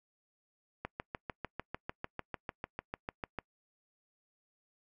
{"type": "click train", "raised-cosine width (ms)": 0.5, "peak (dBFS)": -22, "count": 18, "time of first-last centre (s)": [0.85, 3.387], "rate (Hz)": 6.7, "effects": ["noise-tail reverb RT60 0.1 s tail -25 dB re dry"]}